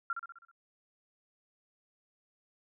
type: tone with echo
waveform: sine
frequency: 1377 Hz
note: F6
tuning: 25 cents flat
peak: -30 dBFS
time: 0.1-0.13 s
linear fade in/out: 2 ms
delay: 64 ms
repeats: 6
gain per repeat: -5 dB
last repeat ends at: 0.514 s
effects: none